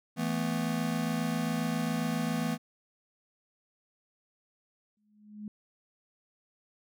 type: chord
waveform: square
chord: E suspended fourth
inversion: none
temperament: just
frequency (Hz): 164.81 / 219.8 / 247.2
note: E3 / A3 / B3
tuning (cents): 0 / -2 / +2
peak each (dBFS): -34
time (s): 0.16-2.58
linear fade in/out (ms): 50
type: tone with exponential growth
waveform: sine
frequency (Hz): 210.1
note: G#3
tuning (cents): +20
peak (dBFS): -35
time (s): 4.97-5.48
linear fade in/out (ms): 2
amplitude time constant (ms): 110
effects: none